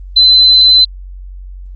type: tone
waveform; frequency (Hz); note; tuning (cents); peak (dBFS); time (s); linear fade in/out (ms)
sine; 4045; B7; +41; -3; 0.16-0.85; 10
effects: added 46 Hz sine -26 dBFS peak until 1.75 s + Opus 24 kbps